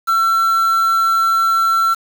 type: tone with quantisation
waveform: triangle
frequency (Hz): 1347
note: E6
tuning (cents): +37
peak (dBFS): -10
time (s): 0.07-1.95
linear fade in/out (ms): 20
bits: 5
effects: none